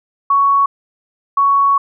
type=tone pair in turn; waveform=sine; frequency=1115 / 1115 Hz; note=C#6 / C#6; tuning=+10 / +10 cents; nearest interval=unison; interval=0 cents; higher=neither; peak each=-9 dBFS; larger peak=neither; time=0.3-0.66 / 1.37-1.78 s; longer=second; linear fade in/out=5 ms; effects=none